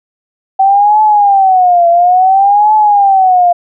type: tone with vibrato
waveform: sine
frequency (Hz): 766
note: G5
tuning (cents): -40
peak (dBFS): -4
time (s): 0.59-3.53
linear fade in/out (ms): 10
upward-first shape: triangle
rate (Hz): 0.58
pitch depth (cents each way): 210
effects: none